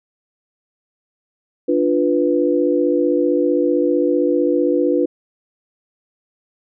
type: chord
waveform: sine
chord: B diminished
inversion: first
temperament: equal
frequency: 293.7 / 349.2 / 493.9 Hz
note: D4 / F4 / B4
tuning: 0 / 0 / 0 cents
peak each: -18 dBFS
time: 1.68-5.06 s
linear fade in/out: 10 ms
effects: none